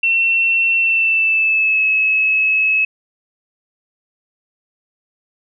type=tone with pitch glide; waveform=sine; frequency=2705 to 2581 Hz; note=E7 to E7; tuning=+44 to -37 cents; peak=-12 dBFS; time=0.03-2.85 s; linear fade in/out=5 ms; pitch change=-81 cents; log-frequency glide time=0.76-1.85 s; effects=none